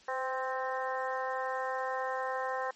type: harmonic tone with a mistuned harmonic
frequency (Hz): 261.6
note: C4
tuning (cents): 0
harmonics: 2 / 3 / 4 / 5 / 6 / 7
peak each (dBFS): -36 / -37 / -37 / -44 / -43 / -41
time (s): 0.08-2.71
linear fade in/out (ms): 5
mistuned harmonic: 2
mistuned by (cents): -21
effects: white hiss -59 dBFS RMS until 2.75 s + MP3 32 kbps